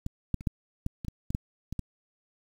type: clicks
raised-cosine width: 5 ms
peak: -20 / -14 / -30 / -14 / -17 / -25 / -22 / -20 / -16 / -22 / -19 dBFS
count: 11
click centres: 0.064 / 0.343 / 0.409 / 0.472 / 0.864 / 1.048 / 1.083 / 1.305 / 1.349 / 1.726 / 1.793 s
effects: 8-bit